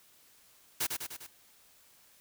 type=noise with echo; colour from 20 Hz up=white; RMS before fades=-31 dBFS; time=0.8-0.87 s; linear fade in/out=10 ms; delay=100 ms; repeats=4; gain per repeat=-4 dB; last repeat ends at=1.27 s; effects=white hiss -62 dBFS RMS until 2.2 s